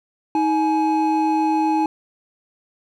triangle tone pair together, 316.1 / 844 Hz, D#4 / G#5, +27 / +28 cents, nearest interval octave + perfect fourth, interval 1701 cents, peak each -17 dBFS, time 0.35-1.86 s, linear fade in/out 2 ms, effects none

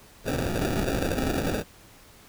blue noise with sample-and-hold, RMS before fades -27 dBFS, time 0.24-1.64 s, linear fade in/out 50 ms, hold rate 1050 Hz, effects pink hiss -52 dBFS RMS until 2.28 s

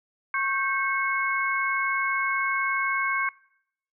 sine tone cluster, 1093 / 1568 / 2188 Hz, C#6 / G6 / C#7, -25 / 0 / -23 cents, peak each -28 dBFS, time 0.34-3.29 s, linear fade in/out 2 ms, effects noise-tail reverb RT60 0.7 s tail -22 dB re dry

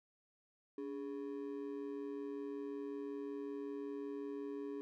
triangle ring-modulated tone, 349.8 Hz, F4, 3 cents sharp, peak -36 dBFS, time 0.78-4.81 s, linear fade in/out 0 ms, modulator 62.7 Hz, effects none

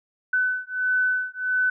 sine beating tone pair, 1505 / 1506.5 Hz, F#6 / F#6, +29 / +31 cents, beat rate 1.5 Hz, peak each -24 dBFS, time 0.33-1.7 s, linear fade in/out 5 ms, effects none

